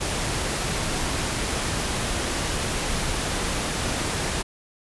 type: noise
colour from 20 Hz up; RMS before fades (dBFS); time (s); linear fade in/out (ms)
pink; -26; 0-4.43; 20
effects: resampled to 24000 Hz